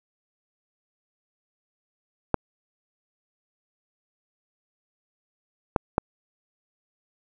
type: clicks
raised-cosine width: 1 ms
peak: -5 dBFS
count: 3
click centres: 2.343 / 5.762 / 5.981 s
effects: none